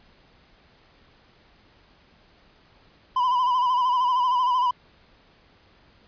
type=tone with vibrato; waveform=triangle; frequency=1000 Hz; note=B5; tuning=21 cents sharp; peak=-17 dBFS; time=3.16-4.71 s; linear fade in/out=5 ms; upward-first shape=sine; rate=13 Hz; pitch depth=61 cents each way; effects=pink hiss -57 dBFS RMS until 6.07 s + resampled to 11025 Hz